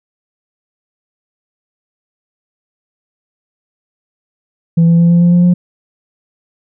sine tone with pitch steps, 166.7 / 168.44 / 170.2 / 171.98 / 173.78 / 175.6 / 177.43 Hz, E3 / E3 / F3 / F3 / F3 / F3 / F3, +20 / +38 / -44 / -26 / -8 / +10 / +28 cents, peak -3 dBFS, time 4.77-5.54 s, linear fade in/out 10 ms, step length 110 ms, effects tanh soft clip ceiling -4 dBFS

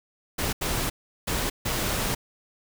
pink noise bursts at uneven times, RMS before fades -27 dBFS, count 4, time 0.38-0.53 / 0.61-0.9 / 1.27-1.5 / 1.65-2.15 s, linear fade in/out 10 ms, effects none

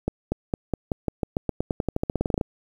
accelerating click train, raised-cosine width 2 ms, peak -10 dBFS, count 23, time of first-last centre 0.08-2.412 s, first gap 240 ms, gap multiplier 0.91, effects 8-bit

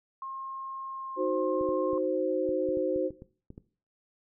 sine tone with pitch glide, 1070 to 1063.8 Hz, C6 to C6, +38 to +28 cents, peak -35 dBFS, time 0.22-1.98 s, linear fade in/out 2 ms, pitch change -10 cents, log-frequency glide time 0.87-1.14 s
sine chord, C diminished, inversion first, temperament equal, 311.1 / 370 / 523.3 Hz, Eb4 / Gb4 / C5, 0 / 0 / 0 cents, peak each -33 / -29 / -29 dBFS, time 1.16-3.11 s, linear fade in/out 50 ms
clicks, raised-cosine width 3 ms, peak -31 dBFS, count 11, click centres 1.611 / 1.69 / 1.932 / 2.491 / 2.689 / 2.772 / 2.961 / 3.106 / 3.221 / 3.504 / 3.579 s
effects noise-tail reverb RT60 0.4 s tail -17 dB re dry

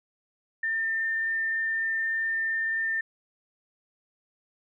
sine tone with frequency modulation, 1801 Hz, A6, 40 cents sharp, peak -25 dBFS, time 0.63-3.01 s, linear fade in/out 5 ms, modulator 23.4 Hz, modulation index 0.37, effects none

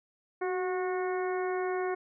harmonic tone with a mistuned harmonic, 364.6 Hz, F#4, 25 cents flat, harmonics 1 / 2 / 3 / 4 / 5 / 6, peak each -30 / -36 / -40 / -42 / -44 / -46 dBFS, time 0.41-1.95 s, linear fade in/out 10 ms, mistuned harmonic 1, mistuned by +33 cents, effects none

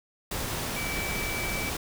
sine tone in noise, 2308 Hz, D7, 31 cents flat, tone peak -33 dBFS, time 0.76-1.7 s, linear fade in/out 5 ms, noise pink, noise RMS -32 dBFS, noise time 0.31-1.77 s, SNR -4 dB, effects none

